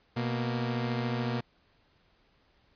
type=tone pair together; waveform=sawtooth; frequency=123.48 / 233.1 Hz; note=B2 / A#3; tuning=0 / 0 cents; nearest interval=major seventh; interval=1100 cents; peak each=-27 / -29 dBFS; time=0.16-1.41 s; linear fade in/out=10 ms; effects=pink hiss -67 dBFS RMS until 2.75 s + resampled to 11025 Hz